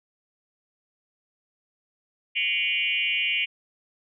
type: tone with frequency modulation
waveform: sine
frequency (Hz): 2600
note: E7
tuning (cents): -24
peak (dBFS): -22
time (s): 2.35-3.46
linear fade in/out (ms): 20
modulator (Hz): 174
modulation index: 2.5
effects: none

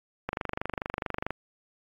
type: click train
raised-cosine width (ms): 0.5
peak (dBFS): -15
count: 26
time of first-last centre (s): 0.29-1.306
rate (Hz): 24.6
effects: AAC 64 kbps

